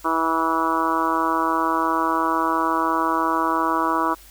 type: harmonic tone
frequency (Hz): 162.9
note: E3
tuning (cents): -20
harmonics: 2 / 3 / 4 / 5 / 6 / 7 / 8 / 9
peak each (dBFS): -25 / -33 / -30 / -32 / -23 / -24 / -27 / -32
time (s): 0.04-4.15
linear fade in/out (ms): 20
effects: added 50 Hz sine -48 dBFS peak until 4.3 s + white hiss -48 dBFS RMS until 4.3 s